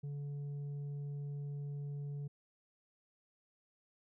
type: tone with tanh clipping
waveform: sine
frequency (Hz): 143.4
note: D3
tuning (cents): -41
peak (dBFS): -40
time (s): 0.03-2.28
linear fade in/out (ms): 10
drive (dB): 4
effects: none